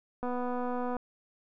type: click train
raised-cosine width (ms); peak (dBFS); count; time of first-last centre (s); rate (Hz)
1; -22; 183; 0.23-0.967; 247
effects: none